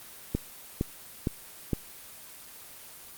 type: click train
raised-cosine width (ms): 3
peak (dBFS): -13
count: 4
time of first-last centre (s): 0.35-1.732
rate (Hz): 2.17
effects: white hiss -47 dBFS RMS until 3.17 s + Opus 24 kbps